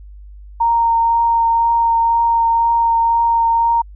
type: tone with vibrato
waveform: sine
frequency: 925 Hz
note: A#5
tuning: 14 cents flat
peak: -11 dBFS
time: 0.6-3.82 s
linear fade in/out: 10 ms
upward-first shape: triangle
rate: 2 Hz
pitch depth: 12 cents each way
effects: added 50 Hz sine -34 dBFS peak until 3.95 s